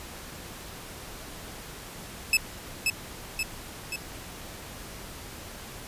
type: tone with echo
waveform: sawtooth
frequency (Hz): 2606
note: E7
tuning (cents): -20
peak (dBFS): -15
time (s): 2.33-2.37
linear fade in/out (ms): 2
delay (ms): 530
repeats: 3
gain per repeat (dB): -4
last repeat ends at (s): 3.96
effects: pink hiss -42 dBFS RMS until 5.87 s + resampled to 32000 Hz